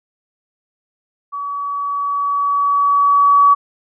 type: tone with level ramp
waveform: sine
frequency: 1137 Hz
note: C#6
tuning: 44 cents sharp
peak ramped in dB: -22 to -6 dBFS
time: 1.32-3.55 s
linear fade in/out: 20 ms
effects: none